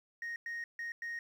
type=tone bursts at uneven times; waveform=sine; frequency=1864.7 Hz; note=A#6; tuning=in tune; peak=-35 dBFS; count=4; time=0.22-0.36 / 0.46-0.64 / 0.79-0.92 / 1.02-1.19 s; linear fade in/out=2 ms; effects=tanh soft clip ceiling -36 dBFS + 11-bit